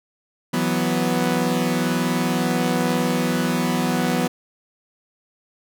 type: chord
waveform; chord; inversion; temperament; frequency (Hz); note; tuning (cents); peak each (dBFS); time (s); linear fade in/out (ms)
sawtooth; E suspended second; none; equal; 164.81 / 185 / 246.9; E3 / F#3 / B3; 0 / 0 / 0; -21 / -20 / -18; 0.53-4.28; 10
effects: none